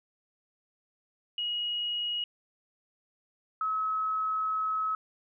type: tone pair in turn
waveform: sine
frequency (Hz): 2895 / 1285.9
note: F#7 / E6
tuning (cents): -38 / -43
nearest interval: octave + major second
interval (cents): 1405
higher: first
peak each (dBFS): -29 / -27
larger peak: second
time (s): 1.38-2.24 / 3.61-4.95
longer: second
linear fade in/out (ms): 2
effects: none